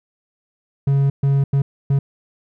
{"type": "tone bursts at uneven times", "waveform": "triangle", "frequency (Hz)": 138.59, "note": "C#3", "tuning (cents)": 0, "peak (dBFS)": -11, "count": 4, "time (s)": [[0.87, 1.1], [1.23, 1.44], [1.53, 1.62], [1.9, 1.99]], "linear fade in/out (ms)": 5, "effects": []}